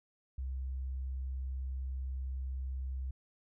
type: tone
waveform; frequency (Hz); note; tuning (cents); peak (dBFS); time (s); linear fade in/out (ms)
sine; 65.41; C2; 0; -35; 0.38-3.11; 5
effects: none